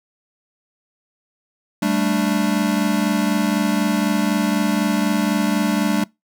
square chord, G suspended second, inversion none, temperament equal, 196 / 220 / 293.7 Hz, G3 / A3 / D4, 0 / 0 / 0 cents, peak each -22 dBFS, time 1.82-6.04 s, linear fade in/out 5 ms, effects noise-tail reverb RT60 0.2 s tail -24 dB re dry

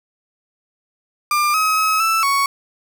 35% pulse tone with pitch steps, 1195 / 1273 / 1280 / 1322 / 1113 Hz, D6 / D#6 / D#6 / E6 / C#6, +30 / +39 / +49 / +5 / +7 cents, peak -13 dBFS, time 1.31-2.46 s, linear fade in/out 2 ms, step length 230 ms, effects none

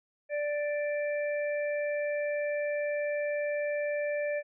harmonic tone, 587.3 Hz, D5, in tune, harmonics 1 / 3 / 4, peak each -29 / -39 / -41 dBFS, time 0.29-4.43 s, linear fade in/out 50 ms, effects none

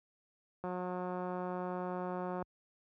click train, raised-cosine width 1 ms, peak -26 dBFS, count 324, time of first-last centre 0.64-2.425 s, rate 181 Hz, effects high-pass 60 Hz 12 dB/octave

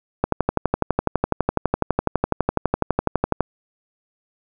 click train, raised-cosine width 1 ms, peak -3 dBFS, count 39, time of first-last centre 0.24-3.407 s, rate 12 Hz, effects none

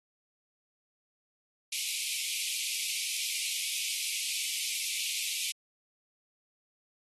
pink high-pass noise, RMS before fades -34 dBFS, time 1.72-5.52 s, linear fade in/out 5 ms, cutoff 2200 Hz, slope 96 dB/octave, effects AAC 32 kbps

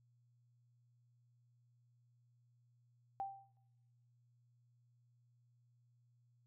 sine tone with exponential decay, 784 Hz, G5, in tune, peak -36 dBFS, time 3.2-3.57 s, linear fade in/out 0 ms, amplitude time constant 79 ms, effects noise-tail reverb RT60 0.9 s tail -20 dB re dry + added 120 Hz sine -70 dBFS peak until 6.46 s

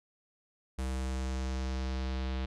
square tone with low-pass filter sweep, 65 Hz, C2, 11 cents flat, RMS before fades -34 dBFS, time 0.78-2.46 s, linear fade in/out 10 ms, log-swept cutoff 9500 to 3700 Hz, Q 1.7, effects none

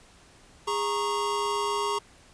square tone cluster, 410.4 / 935 / 1099 Hz, G#4 / A#5 / C#6, -21 / +5 / -15 cents, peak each -31 dBFS, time 0.67-1.99 s, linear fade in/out 10 ms, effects pink hiss -55 dBFS RMS until 2.33 s + resampled to 22050 Hz

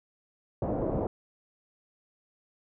white low-pass noise, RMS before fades -30 dBFS, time 0.62-1.07 s, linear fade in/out 2 ms, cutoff 640 Hz, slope 24 dB/octave, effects none

